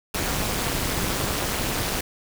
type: noise with amplitude modulation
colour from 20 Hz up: pink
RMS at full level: -22 dBFS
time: 0.14-2.01 s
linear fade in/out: 5 ms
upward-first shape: sine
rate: 213 Hz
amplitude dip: 85%
effects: none